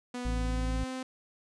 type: tone with pitch glide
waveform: sawtooth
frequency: 246.9 to 258.6 Hz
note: B3 to C4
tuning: 0 to -20 cents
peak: -31 dBFS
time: 0.14-1.03 s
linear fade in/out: 5 ms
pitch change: +80 cents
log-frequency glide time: 0.25-0.8 s
type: harmonic tone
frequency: 54.9 Hz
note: A1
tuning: 3 cents flat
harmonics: 1 / 2 / 3 / 5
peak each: -29 / -40 / -41 / -49 dBFS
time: 0.25-0.84 s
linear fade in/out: 5 ms
effects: resampled to 22050 Hz